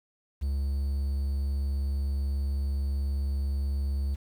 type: tone with quantisation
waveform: triangle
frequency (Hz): 69.3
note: C#2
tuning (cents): 0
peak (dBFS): -24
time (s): 0.41-4.16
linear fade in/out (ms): 20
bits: 9
effects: none